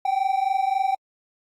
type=tone pair together; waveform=triangle; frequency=762.3 / 786 Hz; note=G5 / G5; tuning=-49 / +4 cents; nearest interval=minor second; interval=53 cents; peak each=-21 dBFS; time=0.05-0.95 s; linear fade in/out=5 ms; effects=AAC 64 kbps